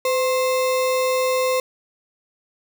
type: tone with sample-and-hold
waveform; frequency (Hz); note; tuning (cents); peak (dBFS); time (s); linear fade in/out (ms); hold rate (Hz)
sine; 511; C5; -41; -17; 0.05-1.6; 2; 1575
effects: none